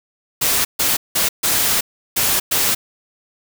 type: noise bursts at uneven times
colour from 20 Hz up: white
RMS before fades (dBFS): -17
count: 6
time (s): 0.41-0.65 / 0.79-0.97 / 1.15-1.29 / 1.43-1.81 / 2.16-2.4 / 2.51-2.75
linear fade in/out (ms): 10
effects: none